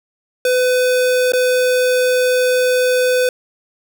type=tone with dropouts; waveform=square; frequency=503 Hz; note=B4; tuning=32 cents sharp; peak=-13 dBFS; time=0.45-3.29 s; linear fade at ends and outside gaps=2 ms; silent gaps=1.321-1.334 s; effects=none